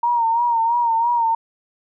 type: tone with vibrato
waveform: sine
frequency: 932.3 Hz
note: A#5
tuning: in tune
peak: -15 dBFS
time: 0.03-1.35 s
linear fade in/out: 5 ms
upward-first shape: sine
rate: 3 Hz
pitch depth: 56 cents each way
effects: none